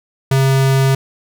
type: tone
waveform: square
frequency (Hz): 134.5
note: C3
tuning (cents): +48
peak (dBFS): -11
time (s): 0.31-0.95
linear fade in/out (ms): 5
effects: none